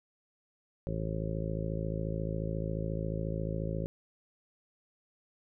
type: harmonic tone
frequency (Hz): 54.2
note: A1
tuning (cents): -25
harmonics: 1 / 2 / 3 / 4 / 5 / 6 / 7 / 8 / 9 / 10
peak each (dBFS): -38 / -38 / -36 / -45 / -46 / -46 / -44 / -45 / -48 / -41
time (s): 0.87-3.86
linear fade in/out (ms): 0
effects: none